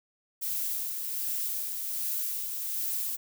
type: noise with tremolo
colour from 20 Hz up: violet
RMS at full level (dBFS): -31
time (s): 0.41-3.17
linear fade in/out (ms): 20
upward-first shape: sine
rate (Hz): 1.3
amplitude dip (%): 35
effects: none